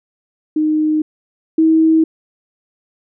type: tone pair in turn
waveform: sine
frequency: 308.4 / 320.4 Hz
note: D#4 / E4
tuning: -15 / -49 cents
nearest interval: minor second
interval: 66 cents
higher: second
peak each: -12 / -8 dBFS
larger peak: second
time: 0.56-1.02 / 1.58-2.04 s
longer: neither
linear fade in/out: 5 ms
effects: none